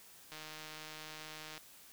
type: click train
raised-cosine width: 0.2 ms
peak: -30 dBFS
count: 196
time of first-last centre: 0.32-1.578 s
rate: 155 Hz
effects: white hiss -58 dBFS RMS until 1.92 s